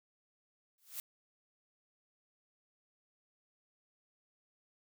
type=noise with exponential growth; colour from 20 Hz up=blue; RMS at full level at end=-38 dBFS; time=0.78-1 s; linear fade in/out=1 ms; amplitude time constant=46 ms; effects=none